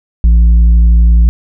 triangle tone with tanh clipping, 57 Hz, A#1, 38 cents flat, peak -4 dBFS, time 0.24-1.29 s, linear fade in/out 0 ms, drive 9 dB, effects none

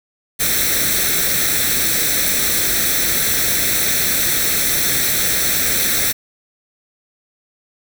white noise with comb filter, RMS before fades -17 dBFS, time 0.39-6.13 s, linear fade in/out 20 ms, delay 0.51 ms, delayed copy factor +0.7, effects none

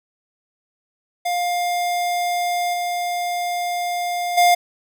square tone with level steps, 705 Hz, F5, 16 cents sharp, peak -20 / -22 / -12 dBFS, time 1.25-4.55 s, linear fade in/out 10 ms, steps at 2.73 / 4.37 s, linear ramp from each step 10 ms, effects none

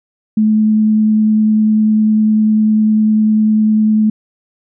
sine tone with vibrato, 215.6 Hz, A3, 35 cents flat, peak -8 dBFS, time 0.37-4.1 s, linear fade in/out 5 ms, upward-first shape triangle, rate 10 Hz, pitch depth 10 cents each way, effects none

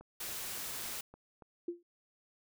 click train, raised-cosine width 1 ms, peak -39 dBFS, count 6, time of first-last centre 0.01-1.422 s, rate 3.54 Hz
white noise, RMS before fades -41 dBFS, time 0.2-1.01 s, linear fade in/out 5 ms
sine tone with exponential decay, 346.1 Hz, F4, 16 cents flat, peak -31 dBFS, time 1.68-1.83 s, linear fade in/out 5 ms, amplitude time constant 31 ms
effects none

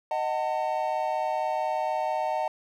triangle chord, D# diminished, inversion none, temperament just, 622.3 / 746.7 / 896 Hz, D#5 / F#5 / A5, 0 / +16 / +31 cents, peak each -28 dBFS, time 0.11-2.48 s, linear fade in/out 2 ms, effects none

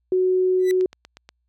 sine tone, 369.9 Hz, F#4, in tune, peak -16 dBFS, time 0.12-0.86 s, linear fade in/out 2 ms
sawtooth tone with exponential growth, 1975.5 Hz, B6, in tune, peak -24 dBFS, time 0.59-0.71 s, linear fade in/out 0 ms, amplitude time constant 26 ms
click train, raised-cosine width 0.2 ms, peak -24 dBFS, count 5, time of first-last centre 0.81-1.29 s, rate 8.33 Hz
effects added 60 Hz sine -69 dBFS peak until 1.48 s

